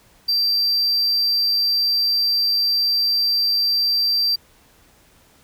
triangle tone, 4699 Hz, D8, in tune, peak -15 dBFS, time 0.28-4.36 s, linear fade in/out 10 ms, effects pink hiss -54 dBFS RMS until 5.43 s

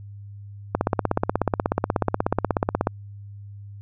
click train, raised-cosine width 1 ms, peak -5 dBFS, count 36, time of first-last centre 0.75-2.871 s, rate 16.5 Hz, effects added 101 Hz sine -37 dBFS peak until 3.81 s

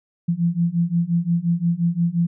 sine beating tone pair, 167.7 / 173.4 Hz, E3 / F3, +30 / -12 cents, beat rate 5.7 Hz, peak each -21 / -20 dBFS, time 0.28-2.27 s, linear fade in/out 10 ms, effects none

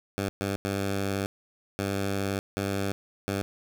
10% pulse tone bursts at uneven times, 98.6 Hz, G2, 11 cents sharp, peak -19 dBFS, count 6, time 0.18-0.29 / 0.41-0.56 / 0.65-1.26 / 1.79-2.39 / 2.57-2.92 / 3.28-3.42 s, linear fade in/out 0 ms, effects none

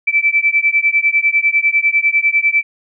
sine beating tone pair, 2318 / 2328 Hz, D7 / D7, -23 / -16 cents, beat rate 10 Hz, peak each -14 dBFS, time 0.07-2.63 s, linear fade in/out 10 ms, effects none

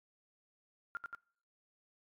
sine tone with echo, 1396.9 Hz, F6, in tune, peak -36 dBFS, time 0.95-0.97 s, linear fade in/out 0 ms, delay 89 ms, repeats 2, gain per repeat -2 dB, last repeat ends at 1.148 s, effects noise-tail reverb RT60 0.6 s tail -25 dB re dry + MP3 96 kbps

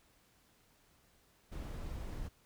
brown noise, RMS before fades -42 dBFS, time 1.51-2.29 s, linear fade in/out 20 ms, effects pink hiss -69 dBFS RMS until 2.45 s

